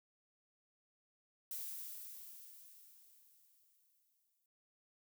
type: noise with exponential decay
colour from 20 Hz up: violet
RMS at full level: -43 dBFS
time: 1.51-4.46 s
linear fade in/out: 1 ms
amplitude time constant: 640 ms
effects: none